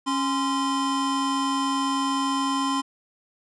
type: tone pair together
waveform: square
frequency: 274.4 / 1036 Hz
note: C#4 / C6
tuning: -17 / -17 cents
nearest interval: octave + major seventh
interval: 2300 cents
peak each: -26 dBFS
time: 0.06-2.82 s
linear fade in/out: 20 ms
effects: resampled to 22050 Hz